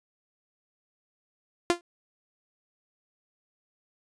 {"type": "tone with exponential decay", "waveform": "sawtooth", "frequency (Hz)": 346.8, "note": "F4", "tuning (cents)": -12, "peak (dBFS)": -13, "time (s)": [1.7, 1.81], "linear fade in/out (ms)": 0, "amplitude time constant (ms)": 22, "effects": ["resampled to 22050 Hz"]}